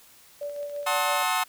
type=tone with tremolo; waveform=sine; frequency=579 Hz; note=D5; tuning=25 cents flat; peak=-29 dBFS; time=0.41-1.23 s; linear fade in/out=5 ms; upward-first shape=sine; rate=6 Hz; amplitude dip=45%
type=click train; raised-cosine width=0.2 ms; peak=-34 dBFS; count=13; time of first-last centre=0.43-1.23 s; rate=15 Hz
type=chord; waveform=sawtooth; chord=F# diminished seventh; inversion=none; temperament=just; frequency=740 / 888 / 1065.6 / 1278.7 Hz; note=F#5 / A5 / C6 / Eb6; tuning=0 / +16 / +31 / +47 cents; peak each=-25 dBFS; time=0.86-1.44 s; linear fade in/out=10 ms
effects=white hiss -54 dBFS RMS until 1.48 s